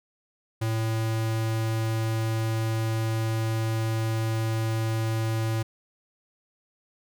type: tone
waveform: square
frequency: 111.8 Hz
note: A2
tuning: 28 cents sharp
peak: -25 dBFS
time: 0.61-5.63 s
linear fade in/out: 10 ms
effects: none